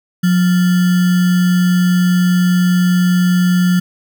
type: tone with sample-and-hold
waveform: sine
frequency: 180 Hz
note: F#3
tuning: 47 cents flat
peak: -9 dBFS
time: 0.23-3.8 s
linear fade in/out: 10 ms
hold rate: 1575 Hz
effects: none